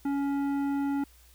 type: tone with tanh clipping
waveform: sine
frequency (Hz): 280.2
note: C#4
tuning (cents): +19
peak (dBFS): -28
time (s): 0.05-1.04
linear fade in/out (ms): 5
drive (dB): 12
effects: added 60 Hz sine -56 dBFS peak until 1.34 s + white hiss -60 dBFS RMS until 1.34 s